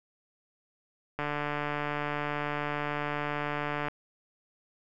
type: click train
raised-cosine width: 0.5 ms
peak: -17 dBFS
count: 397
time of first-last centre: 1.19-3.884 s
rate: 147 Hz
effects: none